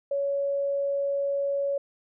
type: tone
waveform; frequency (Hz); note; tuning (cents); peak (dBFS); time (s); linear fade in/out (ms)
sine; 560; C#5; +18; -24; 0.11-1.78; 5
effects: none